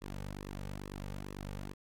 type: tone with flanger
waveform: sawtooth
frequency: 49 Hz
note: G1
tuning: in tune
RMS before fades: -43 dBFS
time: 0.01-1.74 s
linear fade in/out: 20 ms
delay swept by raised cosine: 1.3 to 3 ms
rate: 2.3 Hz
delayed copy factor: -0.8
effects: AAC 64 kbps